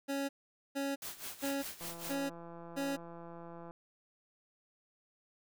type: tone bursts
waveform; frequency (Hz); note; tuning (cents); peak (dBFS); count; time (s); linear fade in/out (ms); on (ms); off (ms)
25% pulse; 277.2; C#4; 0; -30; 5; 0.08-2.97; 20; 210; 460
type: noise with tremolo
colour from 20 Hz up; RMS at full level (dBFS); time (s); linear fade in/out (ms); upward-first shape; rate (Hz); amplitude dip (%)
white; -42; 1.02-2.15; 2; sine; 5; 80
type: click train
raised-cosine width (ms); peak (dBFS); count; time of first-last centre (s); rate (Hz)
1; -36; 322; 1.81-3.709; 169
effects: none